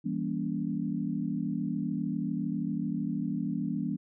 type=chord; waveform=sine; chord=E diminished seventh; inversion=none; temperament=just; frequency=164.81 / 197.78 / 237.3 / 284.8 Hz; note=E3 / G3 / Bb3 / Db4; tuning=0 / +16 / +31 / +47 cents; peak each=-35 / -34 / -34 / -35 dBFS; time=0.04-3.97 s; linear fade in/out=20 ms; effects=none